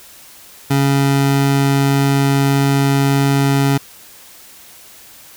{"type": "tone", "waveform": "25% pulse", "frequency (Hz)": 138.59, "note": "C#3", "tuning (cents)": 0, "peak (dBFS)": -8, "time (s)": [0.7, 3.78], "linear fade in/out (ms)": 10, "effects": ["white hiss -41 dBFS RMS until 5.36 s"]}